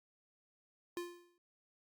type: tone with exponential decay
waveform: square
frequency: 349.2 Hz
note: F4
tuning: in tune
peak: -37 dBFS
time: 0.97-1.38 s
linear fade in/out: 1 ms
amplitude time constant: 87 ms
effects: Opus 48 kbps